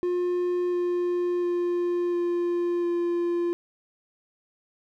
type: tone with pitch steps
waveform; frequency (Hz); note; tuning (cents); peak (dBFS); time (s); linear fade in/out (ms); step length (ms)
triangle; 355.8 / 353.3 / 350.9 / 348.5 / 346.1; F4 / F4 / F4 / F4 / F4; +32 / +20 / +8 / -4 / -16; -21; 0.03-3.53; 0; 700
effects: none